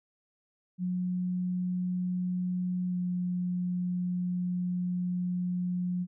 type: tone with pitch glide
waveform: sine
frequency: 180.9 to 179.24 Hz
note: F#3 to F3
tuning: -39 to +45 cents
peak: -28 dBFS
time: 0.78-6.07 s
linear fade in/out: 50 ms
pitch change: -16 cents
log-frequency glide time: 2.89-2.96 s
effects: none